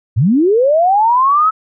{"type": "linear sweep", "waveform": "sine", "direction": "up", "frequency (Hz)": [91.3, 1309], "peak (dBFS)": -8, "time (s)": [0.16, 1.51], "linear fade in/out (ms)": 20, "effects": []}